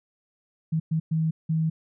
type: tone bursts at uneven times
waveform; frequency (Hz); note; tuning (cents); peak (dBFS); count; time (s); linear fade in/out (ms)
sine; 160; D#3; +49; -21; 4; 0.72-0.8 / 0.91-1 / 1.11-1.31 / 1.49-1.7; 10
effects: none